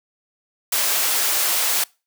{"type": "high-pass noise", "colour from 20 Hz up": "white", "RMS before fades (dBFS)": -20, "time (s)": [0.72, 1.84], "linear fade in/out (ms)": 5, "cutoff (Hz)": 490, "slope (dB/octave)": 12, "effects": ["noise-tail reverb RT60 0.3 s tail -25 dB re dry"]}